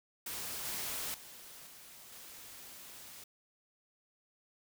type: noise with level steps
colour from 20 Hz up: white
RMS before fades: -41 / -39 / -52 / -54 / -51 dBFS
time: 0.26-3.24 s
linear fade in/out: 5 ms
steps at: 0.65 / 1.14 / 1.67 / 2.12 s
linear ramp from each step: 2 ms
effects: none